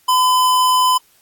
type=tone; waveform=square; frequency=1012 Hz; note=B5; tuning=42 cents sharp; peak=-12 dBFS; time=0.08-0.98 s; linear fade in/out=10 ms; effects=white hiss -55 dBFS RMS until 1.21 s + AAC 64 kbps